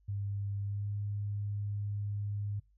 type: tone with pitch glide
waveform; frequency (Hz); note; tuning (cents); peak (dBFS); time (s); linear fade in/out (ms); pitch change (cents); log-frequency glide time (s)
sine; 100.5 to 102.43; G2 to G#2; +44 to -23; -33; 0.08-2.6; 10; +33; 0.64-0.88
effects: noise-tail reverb RT60 0.2 s tail -23 dB re dry + added 50 Hz sine -64 dBFS peak until 2.77 s